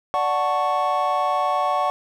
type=chord; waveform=triangle; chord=D major seventh; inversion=none; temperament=equal; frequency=587.3 / 740 / 880 / 1108.7 Hz; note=D5 / F#5 / A5 / C#6; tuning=0 / 0 / 0 / 0 cents; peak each=-24 / -21 / -26 / -21 dBFS; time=0.14-1.9 s; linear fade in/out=0 ms; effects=none